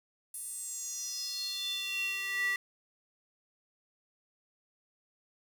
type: tone with high-pass filter sweep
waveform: square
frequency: 390.5 Hz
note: G4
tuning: 7 cents flat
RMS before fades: -36 dBFS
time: 0.34-2.56 s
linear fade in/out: 2 ms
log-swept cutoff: 10000 to 1800 Hz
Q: 6.8
effects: none